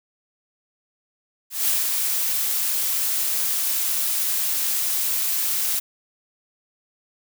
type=noise with ADSR envelope; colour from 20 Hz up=blue; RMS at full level=-20 dBFS; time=1.5-5.8 s; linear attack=170 ms; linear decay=170 ms; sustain=-3 dB; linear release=14 ms; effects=none